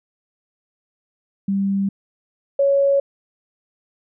sine tone pair in turn, 196.7 / 556.4 Hz, G3 / C#5, +6 / +6 cents, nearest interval octave + tritone, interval 1800 cents, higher second, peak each -17 / -13 dBFS, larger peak second, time 1.48-1.89 / 2.59-3 s, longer neither, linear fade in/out 5 ms, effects none

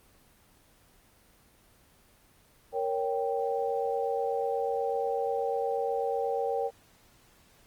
sine chord, G diminished, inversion first, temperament equal, 466.2 / 554.4 / 784 Hz, Bb4 / Db5 / G5, 0 / 0 / 0 cents, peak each -30 / -33 / -32 dBFS, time 2.72-6.71 s, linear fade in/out 50 ms, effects pink hiss -61 dBFS RMS until 7.66 s + Opus 24 kbps

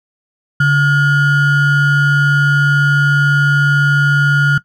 triangle ring-modulated tone, 784 Hz, G5, in tune, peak -3 dBFS, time 0.6-4.58 s, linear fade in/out 5 ms, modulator 641 Hz, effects noise-tail reverb RT60 0.1 s tail -18 dB re dry

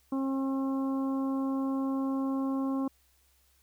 harmonic tone, 269 Hz, C4, 48 cents sharp, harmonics 1 / 2 / 3 / 4 / 5, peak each -28 / -40 / -44 / -41 / -53 dBFS, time 0.12-2.88 s, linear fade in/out 5 ms, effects added 65 Hz sine -68 dBFS peak until 3.62 s + white hiss -68 dBFS RMS until 3.62 s

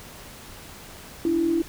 sine tone pair together, 290.8 / 332.7 Hz, D4 / E4, -17 / +16 cents, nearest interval major second, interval 233 cents, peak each -28 / -20 dBFS, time 1.25-1.62 s, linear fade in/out 2 ms, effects pink hiss -43 dBFS RMS until 1.68 s

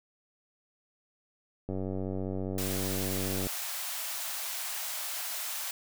click train, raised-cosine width 2 ms, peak -22 dBFS, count 170, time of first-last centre 1.69-3.469 s, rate 95 Hz
white high-pass noise, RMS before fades -36 dBFS, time 2.58-5.71 s, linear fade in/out 2 ms, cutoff 590 Hz, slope 48 dB/octave
effects none

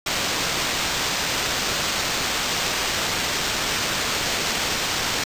white noise with sample-and-hold, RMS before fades -24 dBFS, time 0.06-5.24 s, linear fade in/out 5 ms, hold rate 11025 Hz, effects resampled to 32000 Hz

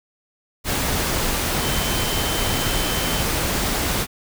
sine tone in noise, 3081 Hz, G7, 31 cents flat, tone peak -30 dBFS, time 1.59-3.25 s, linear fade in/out 50 ms, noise pink, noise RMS -22 dBFS, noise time 0.64-4.07 s, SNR -11 dB, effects none

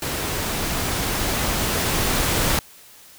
pink noise with level ramp, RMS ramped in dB -26 to -20 dBFS, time 0.02-2.59 s, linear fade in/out 2 ms, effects white hiss -47 dBFS RMS until 3.18 s

